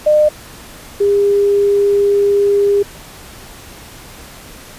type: tone pair in turn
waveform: sine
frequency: 605 / 403.8 Hz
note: D#5 / G#4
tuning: -49 / -49 cents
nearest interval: perfect fifth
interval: 700 cents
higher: first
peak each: -7 / -9 dBFS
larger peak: first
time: 0.06-0.29 / 1-2.83 s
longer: second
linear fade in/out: 10 ms
effects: pink hiss -36 dBFS RMS until 4.78 s + resampled to 32000 Hz